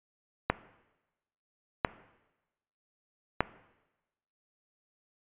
clicks, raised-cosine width 0.5 ms, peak -8 dBFS, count 3, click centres 0.5 / 1.848 / 3.406 s, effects noise-tail reverb RT60 1.0 s tail -17 dB re dry + resampled to 8000 Hz

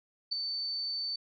sine tone with ADSR envelope, 4536 Hz, C#8, 39 cents sharp, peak -26 dBFS, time 0.31-1.16 s, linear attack 16 ms, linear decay 5 ms, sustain -6 dB, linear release 5 ms, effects none

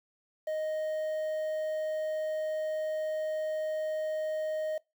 triangle tone with quantisation, 622.3 Hz, D#5, in tune, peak -28 dBFS, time 0.47-4.78 s, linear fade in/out 5 ms, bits 9, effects noise-tail reverb RT60 0.2 s tail -22 dB re dry

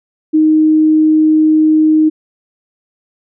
sine tone, 311.3 Hz, D#4, 1 cent sharp, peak -6 dBFS, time 0.33-2.1 s, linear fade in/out 20 ms, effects none

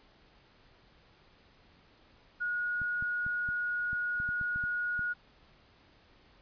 sine tone, 1447 Hz, F#6, 39 cents flat, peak -30 dBFS, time 2.4-5.14 s, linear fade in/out 20 ms
clicks, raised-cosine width 5 ms, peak -32 dBFS, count 11, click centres 2.817 / 3.025 / 3.265 / 3.489 / 3.931 / 4.201 / 4.29 / 4.413 / 4.56 / 4.639 / 4.993 s
effects pink hiss -62 dBFS RMS until 6.41 s + resampled to 11025 Hz

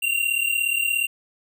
square tone pair together, 2746 / 2783 Hz, F7 / F7, -30 / -7 cents, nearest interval unison, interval 23 cents, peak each -24 dBFS, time 0.02-1.07 s, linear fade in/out 10 ms, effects none

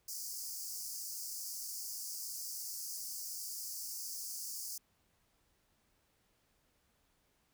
pink high-pass noise, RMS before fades -43 dBFS, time 0.08-4.78 s, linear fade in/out 5 ms, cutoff 4700 Hz, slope 96 dB/octave, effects pink hiss -75 dBFS RMS until 7.53 s

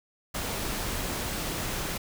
pink noise, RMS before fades -32 dBFS, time 0.34-1.98 s, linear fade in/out 10 ms, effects none

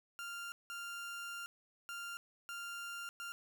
30% pulse tone bursts at uneven times, 1394 Hz, F6, 4 cents flat, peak -40 dBFS, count 5, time 0.19-0.52 / 0.7-1.46 / 1.89-2.17 / 2.49-3.09 / 3.2-3.32 s, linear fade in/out 0 ms, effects none

